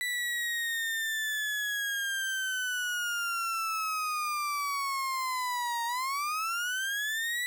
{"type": "linear two-way sweep", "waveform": "35% pulse", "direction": "down then up", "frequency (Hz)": [1975.5, 928, 1975.5], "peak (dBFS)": -28, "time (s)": [0.01, 7.46], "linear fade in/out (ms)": 0, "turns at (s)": 5.85, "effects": []}